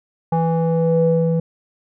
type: tone with low-pass filter sweep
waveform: square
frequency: 164.81 Hz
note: E3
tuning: in tune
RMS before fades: -17 dBFS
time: 0.32-1.4 s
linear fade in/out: 5 ms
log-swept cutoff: 810 to 390 Hz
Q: 4.5
effects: none